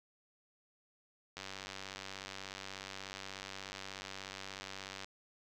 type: click train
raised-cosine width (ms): 0.2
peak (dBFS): -26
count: 356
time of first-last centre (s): 1.37-5.045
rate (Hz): 96.6
effects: none